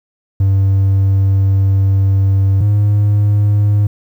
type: tone pair in turn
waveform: triangle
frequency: 97.4 / 103.19 Hz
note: G2 / G#2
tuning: -11 / -11 cents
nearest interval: minor second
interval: 100 cents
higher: second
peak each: -6 dBFS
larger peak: neither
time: 0.4-2.61 / 2.61-3.87 s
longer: first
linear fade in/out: 5 ms
effects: tanh soft clip ceiling -2 dBFS + 8-bit

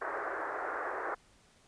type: band-pass noise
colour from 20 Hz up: white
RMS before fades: -37 dBFS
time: 0.01-1.15 s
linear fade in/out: 10 ms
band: 340 to 1700 Hz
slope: 48 dB/octave
effects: pink hiss -64 dBFS RMS until 1.67 s + resampled to 22050 Hz

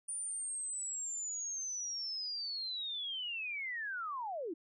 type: linear sweep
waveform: sine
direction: down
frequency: 9397 to 293.7 Hz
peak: -37 dBFS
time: 0.08-4.54 s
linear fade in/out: 10 ms
effects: none

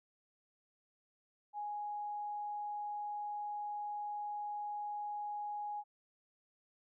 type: tone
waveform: sine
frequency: 830.6 Hz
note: G#5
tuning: in tune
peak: -38 dBFS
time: 1.53-5.84 s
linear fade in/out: 50 ms
effects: none

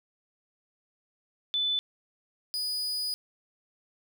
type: tone pair in turn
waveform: sine / 40% pulse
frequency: 3500 / 4950 Hz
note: A7 / D#8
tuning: -10 / -10 cents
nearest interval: tritone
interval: 600 cents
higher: second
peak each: -25 / -28 dBFS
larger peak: first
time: 1.54-1.79 / 2.54-3.14 s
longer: second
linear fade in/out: 0 ms
effects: none

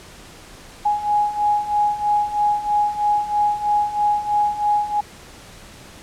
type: beating tone pair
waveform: sine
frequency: 830 / 833.1 Hz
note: G#5 / G#5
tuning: -1 / +5 cents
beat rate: 3.1 Hz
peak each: -22 / -18 dBFS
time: 0.85-5.01 s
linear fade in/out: 10 ms
effects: pink hiss -42 dBFS RMS until 6.02 s + low-pass 10000 Hz 12 dB/octave

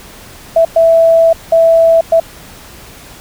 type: tone bursts at uneven times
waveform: sine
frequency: 659.3 Hz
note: E5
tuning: in tune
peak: -4 dBFS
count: 4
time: 0.56-0.65 / 0.76-1.33 / 1.52-2.01 / 2.12-2.2 s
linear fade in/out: 5 ms
effects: pink hiss -35 dBFS RMS until 3.2 s

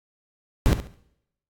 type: noise with echo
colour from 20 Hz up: brown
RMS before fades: -17 dBFS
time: 0.66-0.73 s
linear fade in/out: 0 ms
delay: 70 ms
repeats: 3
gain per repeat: -12 dB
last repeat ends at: 0.94 s
effects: noise-tail reverb RT60 0.8 s tail -21 dB re dry + AAC 64 kbps

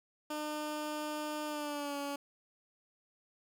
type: tone with pitch glide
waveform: 15% pulse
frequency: 302.1 to 283.5 Hz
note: D4 to C#4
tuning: +49 to +39 cents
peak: -30 dBFS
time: 0.3-2.16 s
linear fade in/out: 5 ms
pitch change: -110 cents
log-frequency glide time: 1.46-1.97 s
effects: none

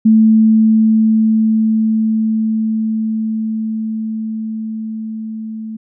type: tone with level ramp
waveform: sine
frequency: 220 Hz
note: A3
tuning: in tune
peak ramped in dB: -5 to -23 dBFS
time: 0.05-5.77 s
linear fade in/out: 10 ms
effects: none

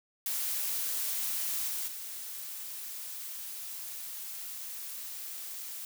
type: noise with level steps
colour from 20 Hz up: blue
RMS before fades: -33 / -35 / -41 dBFS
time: 0.26-5.85 s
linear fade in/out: 2 ms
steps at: 1.68 / 1.87 s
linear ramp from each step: 10 ms
effects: none

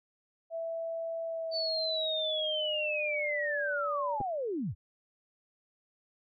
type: tone with pitch glide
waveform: sine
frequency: 660 to 577.9 Hz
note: E5 to D5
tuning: +2 to -28 cents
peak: -33 dBFS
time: 0.5-4.19 s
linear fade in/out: 50 ms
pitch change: -230 cents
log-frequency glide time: 1.25-3.76 s
type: linear sweep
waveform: sine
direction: down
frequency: 4561 to 62.3 Hz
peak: -31 dBFS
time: 1.51-4.75 s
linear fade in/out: 50 ms
type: clicks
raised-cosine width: 2 ms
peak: -25 dBFS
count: 2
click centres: 4.204 / 4.212 s
effects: none

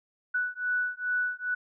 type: beating tone pair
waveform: sine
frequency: 1480 / 1482.4 Hz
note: F#6 / F#6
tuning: 0 / +3 cents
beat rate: 2.4 Hz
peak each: -30 dBFS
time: 0.34-1.55 s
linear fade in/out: 10 ms
effects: none

